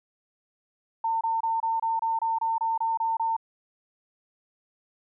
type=tone bursts; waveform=sine; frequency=904 Hz; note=A5; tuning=47 cents sharp; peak=-23 dBFS; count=12; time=1.04-3.366 s; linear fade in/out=5 ms; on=170 ms; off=26 ms; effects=none